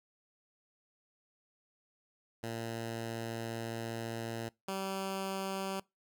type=tone pair in turn; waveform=10% pulse; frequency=114.7 / 192.9 Hz; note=A#2 / G3; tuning=-28 / -28 cents; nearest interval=major sixth; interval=900 cents; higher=second; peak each=-29 / -27 dBFS; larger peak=second; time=2.43-4.49 / 4.68-5.8 s; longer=first; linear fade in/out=5 ms; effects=noise-tail reverb RT60 0.2 s tail -23 dB re dry